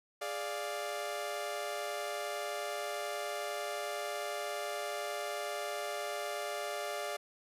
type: chord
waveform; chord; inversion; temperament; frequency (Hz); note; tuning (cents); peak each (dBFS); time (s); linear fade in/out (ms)
sawtooth; D diminished; second; equal; 415.3 / 587.3 / 698.5; Ab4 / D5 / F5; 0 / 0 / 0; -39 / -35 / -37; 0.21-7.17; 10
effects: resampled to 32000 Hz